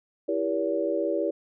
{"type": "chord", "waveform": "sine", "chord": "E diminished seventh", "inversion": "none", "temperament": "just", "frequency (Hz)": [329.6, 395.6, 474.7, 569.6], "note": ["E4", "G4", "Bb4", "Db5"], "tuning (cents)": [0, 16, 31, 47], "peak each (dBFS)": [-29, -30, -31, -28], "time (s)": [0.28, 1.31], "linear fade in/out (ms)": 10, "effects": []}